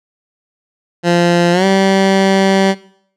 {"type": "tone with pitch glide", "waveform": "15% pulse", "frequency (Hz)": [173.2, 193.29], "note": ["F3", "G3"], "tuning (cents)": [-14, -24], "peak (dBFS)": -3, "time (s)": [1.03, 2.75], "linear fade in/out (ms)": 50, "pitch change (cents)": 190, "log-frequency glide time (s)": [1.52, 1.65], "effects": ["noise-tail reverb RT60 0.6 s tail -18 dB re dry", "low-pass 6000 Hz 12 dB/octave"]}